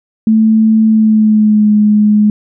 sine tone with pitch glide, 220 to 210.3 Hz, A3 to G#3, 0 to +22 cents, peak -5 dBFS, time 0.27-2.3 s, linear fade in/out 2 ms, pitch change -78 cents, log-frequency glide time 0.86-1.71 s, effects none

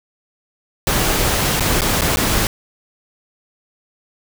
pink noise with dropouts, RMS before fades -17 dBFS, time 0.87-2.47 s, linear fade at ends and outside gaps 1 ms, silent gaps 1.598-1.606 / 1.809-1.818 / 2.01-2.018 / 2.16-2.17 s, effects none

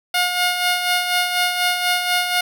10% pulse tone with tremolo, 717 Hz, F5, 45 cents sharp, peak -7 dBFS, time 0.14-2.41 s, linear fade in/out 5 ms, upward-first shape sine, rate 4.1 Hz, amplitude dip 50%, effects none

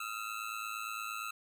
25% pulse ring-modulated tone, 1318.5 Hz, E6, in tune, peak -31 dBFS, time 0-1.31 s, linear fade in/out 5 ms, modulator 54.3 Hz, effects none

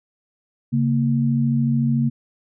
sine tone pair together, 137.5 / 231.2 Hz, C#3 / A#3, -14 / -14 cents, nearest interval major sixth, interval 900 cents, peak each -19 dBFS, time 0.72-2.1 s, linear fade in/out 20 ms, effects none

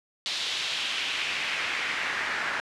pink noise with band-pass filter sweep, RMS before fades -30 dBFS, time 0.26-2.6 s, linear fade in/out 0 ms, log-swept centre 3800 to 1600 Hz, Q 2.1, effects low-pass 8000 Hz 12 dB/octave

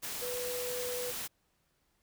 sine tone in noise, 493.9 Hz, B4, in tune, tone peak -36 dBFS, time 0.21-1.12 s, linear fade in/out 20 ms, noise white, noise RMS -39 dBFS, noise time 0.02-1.28 s, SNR 0 dB, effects pink hiss -75 dBFS RMS until 2.02 s

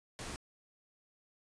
pink noise, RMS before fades -43 dBFS, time 0.19-0.36 s, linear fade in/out 0 ms, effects resampled to 22050 Hz

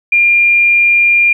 sine tone, 2400 Hz, D7, 37 cents sharp, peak -6 dBFS, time 0.12-1.33 s, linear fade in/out 5 ms, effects 8-bit

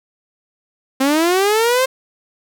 sawtooth linear sweep, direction up, 260 to 531 Hz, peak -9 dBFS, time 1-1.86 s, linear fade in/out 10 ms, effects none

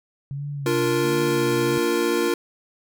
sine tone with vibrato, 136.6 Hz, C#3, 25 cents flat, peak -27 dBFS, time 0.31-1.78 s, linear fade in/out 0 ms, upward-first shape sine, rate 1.4 Hz, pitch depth 100 cents each way
square chord, Bb major, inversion first, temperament equal, 293.7 / 349.2 / 466.2 Hz, D4 / F4 / Bb4, 0 / 0 / 0 cents, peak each -28 / -23 / -25 dBFS, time 0.66-2.34 s, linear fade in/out 2 ms
triangle tone, 233.1 Hz, A#3, in tune, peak -29 dBFS, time 1.03-2.29 s, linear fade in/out 10 ms
effects none

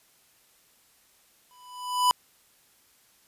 square tone with exponential growth, 994 Hz, B5, 11 cents sharp, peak -17 dBFS, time 1.51-2.11 s, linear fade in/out 0 ms, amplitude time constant 130 ms, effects white hiss -62 dBFS RMS until 3.27 s + resampled to 32000 Hz

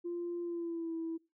sine tone with pitch glide, 346.4 to 327.9 Hz, F4 to E4, -14 to -9 cents, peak -34 dBFS, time 0.04-1.18 s, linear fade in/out 20 ms, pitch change -95 cents, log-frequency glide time 0.42-0.94 s, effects noise-tail reverb RT60 0.3 s tail -24 dB re dry + tanh soft clip ceiling -31 dBFS

